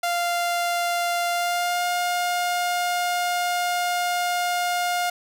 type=tone with pitch glide; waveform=sawtooth; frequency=696 to 709.4 Hz; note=F5 to F5; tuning=-6 to +27 cents; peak=-18 dBFS; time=0.03-5.1 s; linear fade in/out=5 ms; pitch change=+33 cents; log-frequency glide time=1.3-1.86 s; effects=none